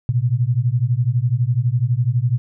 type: beating tone pair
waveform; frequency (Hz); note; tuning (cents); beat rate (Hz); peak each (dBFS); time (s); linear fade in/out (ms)
sine; 115.9 / 127.9; A#2 / C3; -10 / -39; 12; -18; 0.09-2.38; 0
effects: none